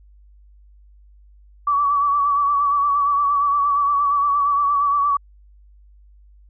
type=tone with vibrato; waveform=sine; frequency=1144 Hz; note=D6; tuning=46 cents flat; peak=-15 dBFS; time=1.67-5.17 s; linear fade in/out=5 ms; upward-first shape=sine; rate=8.6 Hz; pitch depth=41 cents each way; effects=added 50 Hz sine -46 dBFS peak until 6.49 s